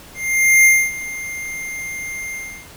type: tone with ADSR envelope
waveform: square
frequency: 2109 Hz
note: C7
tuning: 13 cents sharp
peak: -8 dBFS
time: 0.14-2.69 s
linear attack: 510 ms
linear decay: 260 ms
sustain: -18 dB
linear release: 350 ms
effects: pink hiss -41 dBFS RMS until 2.76 s